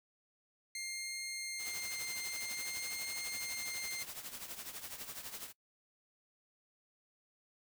15% pulse tone with vibrato, 2113 Hz, C7, 16 cents sharp, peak -33 dBFS, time 0.75-4.03 s, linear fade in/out 2 ms, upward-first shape triangle, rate 0.53 Hz, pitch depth 9 cents each way
white noise with tremolo, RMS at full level -43 dBFS, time 1.58-5.53 s, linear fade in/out 50 ms, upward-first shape triangle, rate 12 Hz, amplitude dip 75%
effects noise-tail reverb RT60 0.1 s tail -22 dB re dry

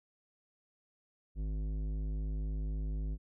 sine tone with tanh clipping, 51.91 Hz, G#1, in tune, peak -35 dBFS, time 1.35-3.18 s, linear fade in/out 50 ms, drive 13 dB, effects none

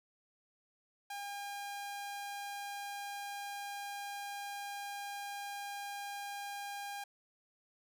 sawtooth tone, 807 Hz, G#5, 50 cents flat, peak -37 dBFS, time 1.1-7.04 s, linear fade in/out 5 ms, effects none

